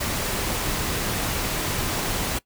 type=noise; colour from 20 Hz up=pink; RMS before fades=-26 dBFS; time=0-2.39 s; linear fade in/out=10 ms; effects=noise-tail reverb RT60 0.1 s tail -20 dB re dry